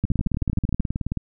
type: two click trains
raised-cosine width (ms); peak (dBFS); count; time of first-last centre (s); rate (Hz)
5; -10 / -12; 11 / 22; 0.04-0.803 / 0.05-1.173; 13.1 / 18.7
effects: none